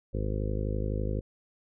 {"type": "harmonic tone", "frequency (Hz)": 51.91, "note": "G#1", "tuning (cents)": 0, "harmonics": [1, 2, 3, 4, 5, 6, 7, 8, 9, 10], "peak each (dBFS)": [-31, -33, -40, -39, -42, -44, -41, -43, -41, -41], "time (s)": [0.13, 1.21], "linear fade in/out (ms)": 20, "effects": []}